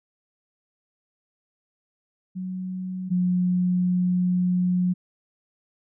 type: tone pair in turn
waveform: sine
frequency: 185 / 180.36 Hz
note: F#3 / F#3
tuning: 0 / -44 cents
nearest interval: unison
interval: 44 cents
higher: first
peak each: -28 / -19 dBFS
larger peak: second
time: 2.35-3.1 / 3.1-4.94 s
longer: second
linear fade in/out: 20 ms
effects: none